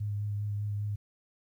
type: tone with vibrato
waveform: sine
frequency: 103.3 Hz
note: G#2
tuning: 9 cents flat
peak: -30 dBFS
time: 0-0.96 s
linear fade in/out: 10 ms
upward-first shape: sine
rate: 5 Hz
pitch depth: 17 cents each way
effects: 11-bit